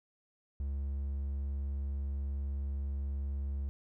triangle tone, 69.4 Hz, C#2, 3 cents sharp, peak -31 dBFS, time 0.6-3.69 s, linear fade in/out 0 ms, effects none

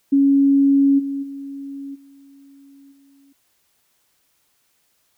sine tone with level steps, 277.2 Hz, C#4, in tune, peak -11 / -22 / -29 / -44 / -50 dBFS, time 0.12-3.33 s, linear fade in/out 10 ms, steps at 0.98 / 1.22 / 1.94 / 2.91 s, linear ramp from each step 20 ms, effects white hiss -65 dBFS RMS until 5.17 s

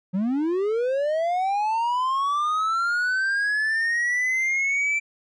triangle linear sweep, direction up, 176.8 to 2342 Hz, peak -19 dBFS, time 0.13-5 s, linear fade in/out 20 ms, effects resampled to 22050 Hz

